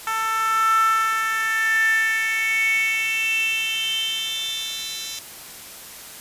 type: tone with high-pass filter sweep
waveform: 10% pulse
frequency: 444.2 Hz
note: A4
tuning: 16 cents sharp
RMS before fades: -22 dBFS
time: 0.07-5.19 s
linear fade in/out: 2 ms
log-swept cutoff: 1100 to 4300 Hz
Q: 8.7
effects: white hiss -39 dBFS RMS until 6.2 s + resampled to 32000 Hz